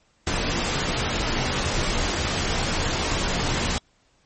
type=noise with comb filter; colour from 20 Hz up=pink; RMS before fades=-24 dBFS; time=0.27-3.78 s; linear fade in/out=0 ms; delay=19 ms; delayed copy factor=-0.6; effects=pink hiss -63 dBFS RMS until 4.25 s + MP3 32 kbps